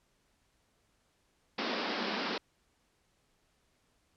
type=band-pass noise; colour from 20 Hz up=pink; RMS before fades=-35 dBFS; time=1.58-2.38 s; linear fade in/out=5 ms; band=190 to 5300 Hz; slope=96 dB/octave; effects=pink hiss -73 dBFS RMS until 4.16 s + low-pass 10000 Hz 12 dB/octave